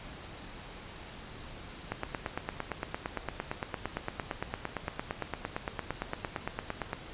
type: click train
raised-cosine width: 0.5 ms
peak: -17 dBFS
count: 45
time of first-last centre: 1.92-6.931 s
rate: 8.78 Hz
effects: pink hiss -46 dBFS RMS until 7.13 s + resampled to 8000 Hz